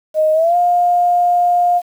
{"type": "tone with pitch glide", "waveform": "sine", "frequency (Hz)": [622.3, 706.6], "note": ["D#5", "F5"], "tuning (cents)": [0, 20], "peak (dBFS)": -10, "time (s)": [0.14, 1.82], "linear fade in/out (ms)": 50, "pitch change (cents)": 220, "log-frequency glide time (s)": [0.33, 0.56], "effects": ["7-bit"]}